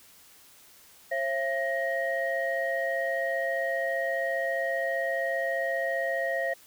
sine tone cluster, 539 / 674 / 1879 Hz, C#5 / E5 / A#6, -49 / +38 / +13 cents, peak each -30 dBFS, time 1.11-6.54 s, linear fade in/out 10 ms, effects tanh soft clip ceiling -18 dBFS + white hiss -55 dBFS RMS until 6.66 s

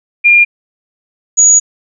sine tone pair in turn, 2407 / 6786 Hz, D7 / G#8, +42 / +36 cents, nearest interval octave + tritone, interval 1794 cents, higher second, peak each -3 dBFS, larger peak neither, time 0.24-0.45 / 1.37-1.6 s, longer second, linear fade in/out 20 ms, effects none

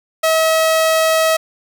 sawtooth tone, 642 Hz, E5, 46 cents flat, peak -8 dBFS, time 0.23-1.37 s, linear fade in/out 10 ms, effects none

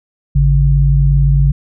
sine tone pair together, 52.85 / 141.1 Hz, G#1 / C#3, +31 / +31 cents, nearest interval octave + perfect fourth, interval 1700 cents, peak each -10 dBFS, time 0.35-1.52 s, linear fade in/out 10 ms, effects none

